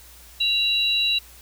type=tone pair together; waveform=sine; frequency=2772 / 3920 Hz; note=F7 / B7; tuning=-14 / -14 cents; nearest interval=tritone; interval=600 cents; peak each=-23 / -20 dBFS; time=0.4-1.19 s; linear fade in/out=10 ms; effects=added 60 Hz sine -49 dBFS peak until 1.41 s + white hiss -48 dBFS RMS until 1.41 s